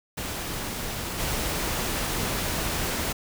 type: noise with level steps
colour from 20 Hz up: pink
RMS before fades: -32 / -28 dBFS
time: 0.17-3.13 s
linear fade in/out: 10 ms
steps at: 1.18 s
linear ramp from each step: 20 ms
effects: none